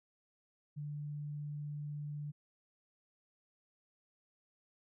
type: tone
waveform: sine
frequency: 147.3 Hz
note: D3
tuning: 6 cents sharp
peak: -39 dBFS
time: 0.76-2.32 s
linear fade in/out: 20 ms
effects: none